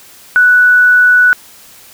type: tone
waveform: sine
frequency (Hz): 1480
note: F#6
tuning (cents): 0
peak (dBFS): -4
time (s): 0.36-1.33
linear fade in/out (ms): 0
effects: white hiss -39 dBFS RMS until 1.93 s